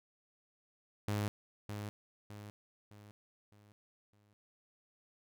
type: tone with echo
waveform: sawtooth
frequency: 103.83 Hz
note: G#2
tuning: in tune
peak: -29 dBFS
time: 1.08-1.28 s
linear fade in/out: 0 ms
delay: 610 ms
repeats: 5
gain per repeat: -7 dB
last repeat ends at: 4.33 s
effects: none